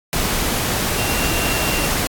sine tone in noise, 2756 Hz, F7, 24 cents flat, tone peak -26 dBFS, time 0.98-1.87 s, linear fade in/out 0 ms, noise pink, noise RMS -20 dBFS, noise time 0.13-2.07 s, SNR -9 dB, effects AAC 64 kbps

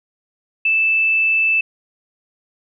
sine tone, 2637 Hz, E7, in tune, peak -13 dBFS, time 0.65-1.61 s, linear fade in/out 5 ms, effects none

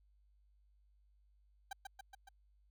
30% pulse tone with echo, 784 Hz, G5, in tune, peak -39 dBFS, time 1.71-1.73 s, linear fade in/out 5 ms, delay 140 ms, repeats 4, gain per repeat -3 dB, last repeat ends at 2.29 s, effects added 50 Hz sine -67 dBFS peak until 2.7 s

